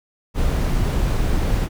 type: noise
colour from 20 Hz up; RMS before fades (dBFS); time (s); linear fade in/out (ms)
brown; -19; 0.34-1.69; 50
effects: none